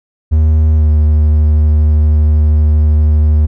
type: tone with pitch glide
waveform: triangle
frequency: 77.78 to 76.05 Hz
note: D#2 to D#2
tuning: 0 to -39 cents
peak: -4 dBFS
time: 0.31-3.47 s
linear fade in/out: 20 ms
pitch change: -39 cents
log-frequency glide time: 0.75-0.87 s
effects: none